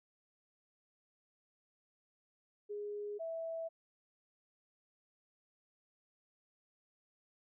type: tone pair in turn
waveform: sine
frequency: 413.6 / 656.5 Hz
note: G#4 / E5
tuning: -7 / -7 cents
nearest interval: minor sixth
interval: 800 cents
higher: second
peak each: -39 / -38 dBFS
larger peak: second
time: 2.69-3.19 / 3.19-3.69 s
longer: neither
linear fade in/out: 20 ms
effects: none